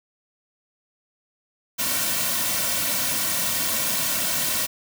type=noise with comb filter; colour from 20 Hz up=white; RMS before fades=-24 dBFS; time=1.78-4.67 s; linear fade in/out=20 ms; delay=2.4 ms; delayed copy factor=-0.7; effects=none